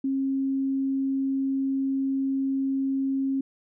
sine tone, 270 Hz, C#4, 45 cents flat, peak -23 dBFS, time 0.04-3.41 s, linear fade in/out 5 ms, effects none

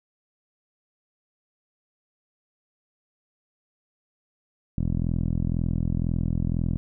10% pulse tone with low-pass filter, 42 Hz, E1, 33 cents sharp, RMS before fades -25 dBFS, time 4.78-6.77 s, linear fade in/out 0 ms, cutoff 220 Hz, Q 0.91, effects none

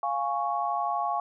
sine chord, Db major, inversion first, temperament equal, 698.5 / 830.6 / 1108.7 Hz, F5 / Ab5 / Db6, 0 / 0 / 0 cents, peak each -30 dBFS, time 0.03-1.2 s, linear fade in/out 2 ms, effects none

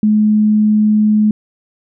sine tone, 212.8 Hz, G#3, 42 cents sharp, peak -8 dBFS, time 0.03-1.31 s, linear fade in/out 2 ms, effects none

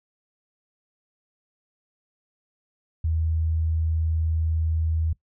sine tone, 80.4 Hz, E2, 43 cents flat, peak -21 dBFS, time 3.04-5.13 s, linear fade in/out 5 ms, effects noise-tail reverb RT60 0.1 s tail -20 dB re dry

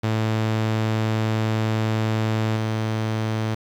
sawtooth tone with level steps, 110 Hz, A2, in tune, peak -16 / -18 dBFS, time 0.03-3.55 s, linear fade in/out 10 ms, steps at 2.56 s, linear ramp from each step 10 ms, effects low-pass 5000 Hz 12 dB/octave + 8-bit

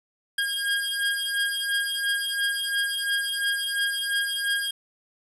25% pulse beating tone pair, 1622 / 1624.9 Hz, G#6 / G#6, -41 / -38 cents, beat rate 2.9 Hz, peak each -23 / -24 dBFS, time 0.38-4.71 s, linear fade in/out 5 ms, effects resampled to 32000 Hz + 9-bit

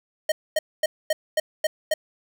square tone bursts, 622.3 Hz, D#5, in tune, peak -19 dBFS, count 7, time 0.29-1.94 s, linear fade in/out 5 ms, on 30 ms, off 240 ms, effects none

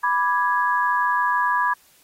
sine chord, G# diminished, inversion first, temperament equal, 987.8 / 1174.7 / 1661.2 Hz, B5 / D6 / G#6, 0 / 0 / 0 cents, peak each -20 / -25 / -23 dBFS, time 0.03-1.74 s, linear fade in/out 10 ms, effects white hiss -56 dBFS RMS until 2.03 s + AAC 48 kbps

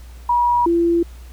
sine tone pair in turn, 963 / 339.8 Hz, B5 / F4, -44 / -47 cents, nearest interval octave + tritone, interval 1803 cents, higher first, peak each -13 dBFS, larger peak neither, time 0.29-0.66 / 0.66-1.03 s, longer neither, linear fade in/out 5 ms, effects added 60 Hz sine -35 dBFS peak until 1.32 s + pink hiss -49 dBFS RMS until 1.32 s

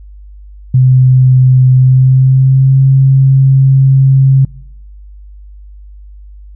sine tone with pitch glide, 128.8 to 134.35 Hz, C3 to C3, -27 to +46 cents, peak -3 dBFS, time 0.74-4.45 s, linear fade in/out 5 ms, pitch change +73 cents, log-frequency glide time 1.78-2.81 s, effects noise-tail reverb RT60 0.8 s tail -24 dB re dry + added 50 Hz sine -30 dBFS peak until 6.55 s

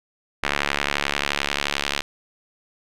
sawtooth tone with band-pass filter sweep, 71.4 Hz, D2, 48 cents flat, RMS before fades -25 dBFS, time 0.43-2.02 s, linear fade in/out 5 ms, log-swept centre 2100 to 3200 Hz, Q 1.2, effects none

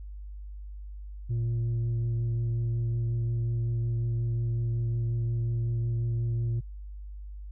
sine tone with vibrato, 116.54 Hz, A#2, in tune, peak -23 dBFS, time 1.29-6.61 s, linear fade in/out 20 ms, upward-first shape triangle, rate 5.5 Hz, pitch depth 14 cents each way, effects tanh soft clip ceiling -25 dBFS + added 50 Hz sine -38 dBFS peak until 7.51 s

